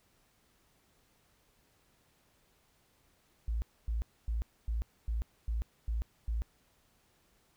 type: tone bursts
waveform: sine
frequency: 56.3 Hz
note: A1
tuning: 40 cents sharp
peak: -30 dBFS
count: 8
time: 3.48-6.42 s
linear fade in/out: 0 ms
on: 140 ms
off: 260 ms
effects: pink hiss -70 dBFS RMS until 7.56 s